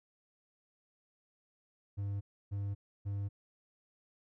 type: tone bursts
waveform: triangle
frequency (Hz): 100.2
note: G2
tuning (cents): +38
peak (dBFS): -32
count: 3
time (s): 1.97-3.29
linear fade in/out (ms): 20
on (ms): 240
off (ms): 300
effects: none